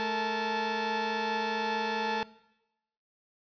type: tone cluster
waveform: sawtooth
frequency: 216.6 / 457.8 / 869 Hz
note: A3 / A#4 / A5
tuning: -27 / -31 / -22 cents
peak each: -32 / -30 / -27 dBFS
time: 0-2.23 s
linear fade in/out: 0 ms
effects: noise-tail reverb RT60 0.9 s tail -19 dB re dry + resampled to 11025 Hz